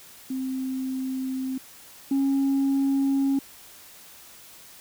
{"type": "tone pair in turn", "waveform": "sine", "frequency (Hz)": [261.6, 273.6], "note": ["C4", "C#4"], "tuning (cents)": [0, -23], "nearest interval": "minor second", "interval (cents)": 77, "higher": "second", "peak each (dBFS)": [-26, -18], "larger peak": "second", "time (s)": [[0.3, 1.58], [2.11, 3.39]], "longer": "neither", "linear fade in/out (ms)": 5, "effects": ["tanh soft clip ceiling -18 dBFS", "white hiss -48 dBFS RMS until 4.8 s"]}